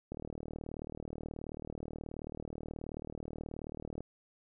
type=click train; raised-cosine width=2 ms; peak=-28 dBFS; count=151; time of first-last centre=0.12-4.006 s; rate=38.6 Hz; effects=none